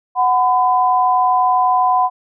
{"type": "tone pair together", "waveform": "sine", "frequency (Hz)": [740, 1007.9], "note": ["F#5", "B5"], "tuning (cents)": [0, 35], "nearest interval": "perfect fourth", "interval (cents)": 535, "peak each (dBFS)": -14, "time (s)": [0.15, 2.1], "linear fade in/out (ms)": 50, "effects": []}